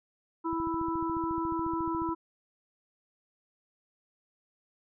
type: harmonic tone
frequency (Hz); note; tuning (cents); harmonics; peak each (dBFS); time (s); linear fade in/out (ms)
329.6; E4; 0; 1 / 3 / 4; -31 / -33 / -39; 0.44-2.15; 20
type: click train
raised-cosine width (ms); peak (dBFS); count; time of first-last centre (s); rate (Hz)
5; -31; 23; 0.53-2.09; 14.1
effects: none